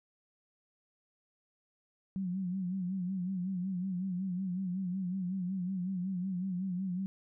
sine tone with vibrato, 185 Hz, F#3, in tune, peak -32 dBFS, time 2.16-7.06 s, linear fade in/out 0 ms, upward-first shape sine, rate 5.4 Hz, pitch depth 85 cents each way, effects none

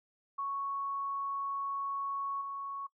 sine tone with level steps, 1108.7 Hz, C#6, in tune, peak -33 / -37 dBFS, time 0.38-2.87 s, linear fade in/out 10 ms, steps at 2.41 s, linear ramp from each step 5 ms, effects noise-tail reverb RT60 0.1 s tail -21 dB re dry

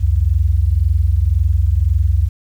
sine tone pair together, 65.41 / 87.31 Hz, C2 / F2, 0 / 0 cents, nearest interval perfect fourth, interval 500 cents, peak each -14 / -14 dBFS, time 0-2.29 s, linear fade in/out 20 ms, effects 8-bit

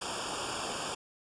pink noise with comb filter, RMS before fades -36 dBFS, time 0.01-0.95 s, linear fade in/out 10 ms, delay 0.49 ms, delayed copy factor -1, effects resampled to 22050 Hz

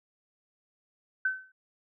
sine tone with exponential decay, 1527 Hz, G6, 46 cents flat, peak -22 dBFS, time 1.25-1.52 s, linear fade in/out 5 ms, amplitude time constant 57 ms, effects none

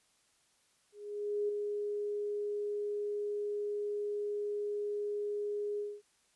sine tone with ADSR envelope, 413.5 Hz, G#4, 8 cents flat, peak -29 dBFS, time 0.92-6.02 s, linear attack 570 ms, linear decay 4 ms, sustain -4 dB, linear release 230 ms, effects white hiss -71 dBFS RMS until 6.35 s + resampled to 24000 Hz

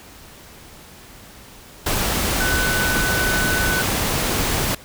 sine tone in noise, 1500 Hz, F#6, 23 cents sharp, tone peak -21 dBFS, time 2.4-3.82 s, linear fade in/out 5 ms, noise pink, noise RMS -21 dBFS, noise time 1.86-4.75 s, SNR -3 dB, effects pink hiss -43 dBFS RMS until 4.84 s

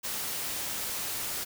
white noise, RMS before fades -34 dBFS, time 0.03-1.45 s, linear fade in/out 20 ms, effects none

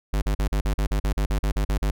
square tone bursts, 50.5 Hz, G#1, 48 cents flat, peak -21 dBFS, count 14, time 0.13-1.909 s, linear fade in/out 5 ms, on 89 ms, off 41 ms, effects none

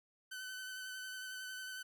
sawtooth tone with vibrato, 1517 Hz, F#6, 43 cents sharp, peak -40 dBFS, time 0.31-1.83 s, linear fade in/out 10 ms, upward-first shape sine, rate 11 Hz, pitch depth 22 cents each way, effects none

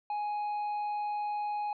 triangle tone, 833 Hz, G#5, 5 cents sharp, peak -29 dBFS, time 0.1-1.73 s, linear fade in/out 2 ms, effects resampled to 11025 Hz

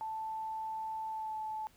sine tone with pitch glide, 880 to 868.9 Hz, A5 to A5, 0 to -22 cents, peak -36 dBFS, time 0.01-1.67 s, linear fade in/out 0 ms, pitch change -22 cents, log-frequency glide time 1.09-1.35 s, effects pink hiss -65 dBFS RMS until 1.76 s

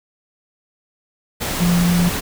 sine tone in noise, 174.61 Hz, F3, in tune, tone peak -13 dBFS, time 1.6-2.1 s, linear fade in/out 20 ms, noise pink, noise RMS -23 dBFS, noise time 1.4-2.21 s, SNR +7 dB, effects none

